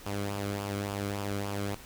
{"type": "tone with flanger", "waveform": "sawtooth", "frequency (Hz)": 100.7, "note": "G2", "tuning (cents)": 47, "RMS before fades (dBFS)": -34, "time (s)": [0.06, 1.75], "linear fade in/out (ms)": 5, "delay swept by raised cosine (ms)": [0.49, 1.14], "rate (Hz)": 3.5, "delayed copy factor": -0.55, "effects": ["pink hiss -49 dBFS RMS until 1.85 s"]}